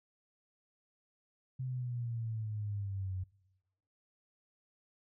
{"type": "exponential sweep", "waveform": "sine", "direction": "down", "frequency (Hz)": [130.81, 91.7], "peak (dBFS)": -35, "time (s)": [1.59, 3.24], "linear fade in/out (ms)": 10, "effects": ["noise-tail reverb RT60 1.0 s tail -22 dB re dry"]}